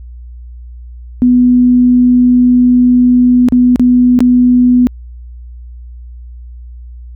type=tone with dropouts; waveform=sine; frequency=247.5 Hz; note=B3; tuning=4 cents sharp; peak=-4 dBFS; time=1.22-4.87 s; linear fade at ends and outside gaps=0 ms; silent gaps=3.486-3.523 / 3.759-3.796 / 4.19-4.205 s; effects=added 60 Hz sine -27 dBFS peak until 7.15 s